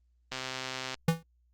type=click train; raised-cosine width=0.2 ms; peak=-18 dBFS; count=82; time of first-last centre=0.32-0.943 s; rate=130 Hz
type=tone with exponential decay; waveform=square; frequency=164.81 Hz; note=E3; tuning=in tune; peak=-20 dBFS; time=1.08-1.23 s; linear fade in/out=5 ms; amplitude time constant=32 ms
effects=added 60 Hz sine -65 dBFS peak until 1.53 s + Opus 24 kbps